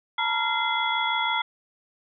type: tone cluster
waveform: sine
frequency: 887 / 953 / 1381 / 2065 / 3368 Hz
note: A5 / A#5 / F6 / C7 / G#7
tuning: +14 / +38 / -20 / -23 / +24 cents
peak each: -29 dBFS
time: 0.18-1.42 s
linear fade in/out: 5 ms
effects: none